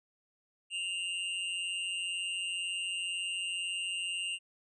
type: tone with amplitude modulation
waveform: square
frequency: 2794 Hz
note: F7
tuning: in tune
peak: -31 dBFS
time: 0.7-4.39 s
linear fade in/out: 50 ms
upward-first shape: sine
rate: 182 Hz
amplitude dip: 65%
effects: resampled to 24000 Hz